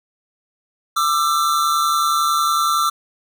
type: tone pair together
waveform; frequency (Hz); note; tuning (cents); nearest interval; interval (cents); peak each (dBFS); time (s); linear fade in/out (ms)
square; 1188 / 1338.8; D6 / E6; +20 / +26; major second; 206; -19; 0.96-2.9; 10
effects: none